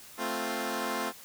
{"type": "chord", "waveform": "10% pulse", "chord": "F major", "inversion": "first", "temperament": "equal", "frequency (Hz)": [220, 261.6, 349.2], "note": ["A3", "C4", "F4"], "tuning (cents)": [0, 0, 0], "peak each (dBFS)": -27, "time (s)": [0.17, 1.13], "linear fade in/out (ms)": 50, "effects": ["white hiss -50 dBFS RMS until 1.24 s"]}